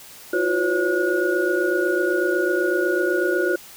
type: tone cluster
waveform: sine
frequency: 331.9 / 359.9 / 508 / 562 / 1449 Hz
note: E4 / F#4 / B4 / C#5 / F#6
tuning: +12 / -48 / +49 / +24 / -37 cents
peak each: -28 / -21 / -27 / -27 / -24 dBFS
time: 0.33-3.56 s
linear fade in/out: 5 ms
effects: white hiss -43 dBFS RMS until 3.76 s